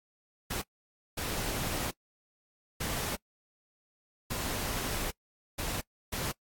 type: noise bursts at uneven times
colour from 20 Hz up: pink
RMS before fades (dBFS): -34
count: 6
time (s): 0.5-0.62 / 1.17-1.91 / 2.8-3.16 / 4.3-5.11 / 5.58-5.81 / 6.12-6.32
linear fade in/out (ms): 10
effects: noise-tail reverb RT60 0.1 s tail -24 dB re dry + AAC 64 kbps